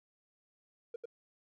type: tone with echo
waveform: triangle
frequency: 469.2 Hz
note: A#4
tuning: 11 cents sharp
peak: -34 dBFS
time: 0.94-0.96 s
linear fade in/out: 5 ms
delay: 96 ms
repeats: 1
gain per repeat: -2 dB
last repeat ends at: 1.056 s
effects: tanh soft clip ceiling -34 dBFS